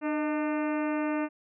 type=harmonic tone with a mistuned harmonic; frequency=300 Hz; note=D4; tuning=37 cents sharp; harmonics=1 / 2 / 3 / 4 / 5 / 6 / 7 / 8 / 9; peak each=-28 / -34 / -38 / -40 / -42 / -44 / -45 / -46 / -47 dBFS; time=0.01-1.29 s; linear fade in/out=50 ms; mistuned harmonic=2; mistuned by=+50 cents; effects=none